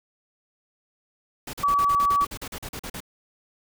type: noise bursts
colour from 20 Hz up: pink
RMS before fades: -35 dBFS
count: 15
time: 1.47-3.004 s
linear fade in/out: 5 ms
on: 64 ms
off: 41 ms
type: tone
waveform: sine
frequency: 1143 Hz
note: D6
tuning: 47 cents flat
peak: -18 dBFS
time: 1.63-2.25 s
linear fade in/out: 10 ms
effects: none